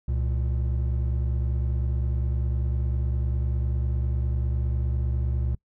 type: tone pair together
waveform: triangle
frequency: 67.66 / 117.6 Hz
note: C#2 / A#2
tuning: -41 / +16 cents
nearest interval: minor seventh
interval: 957 cents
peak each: -22 / -27 dBFS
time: 0.08-5.55 s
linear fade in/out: 5 ms
effects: noise-tail reverb RT60 0.1 s tail -24 dB re dry